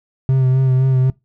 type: tone with vibrato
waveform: triangle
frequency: 130.81 Hz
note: C3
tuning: in tune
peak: -9 dBFS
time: 0.29-1.1 s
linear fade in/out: 0 ms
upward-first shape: sine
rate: 3.9 Hz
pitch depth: 29 cents each way
effects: noise-tail reverb RT60 0.2 s tail -22 dB re dry